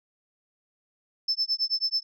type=tone with tremolo; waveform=sine; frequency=5274 Hz; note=E8; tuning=in tune; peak=-20 dBFS; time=1.28-2.03 s; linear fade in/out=5 ms; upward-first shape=sine; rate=9.2 Hz; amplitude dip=100%; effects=tanh soft clip ceiling -17 dBFS